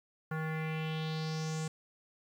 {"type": "tone with low-pass filter sweep", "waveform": "square", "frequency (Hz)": 157.9, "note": "D#3", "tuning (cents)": 26, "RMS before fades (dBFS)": -36, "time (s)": [0.31, 1.68], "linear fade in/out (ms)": 5, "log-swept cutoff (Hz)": [1500, 7900], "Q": 3.5, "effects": ["10-bit"]}